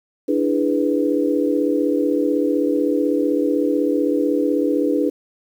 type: chord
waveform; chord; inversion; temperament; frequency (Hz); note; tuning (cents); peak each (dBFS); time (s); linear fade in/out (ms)
sine; E dominant seventh; third; equal; 293.7 / 329.6 / 415.3 / 493.9; D4 / E4 / G#4 / B4; 0 / 0 / 0 / 0; -19 / -23 / -23 / -22; 0.28-5.1; 10
effects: 8-bit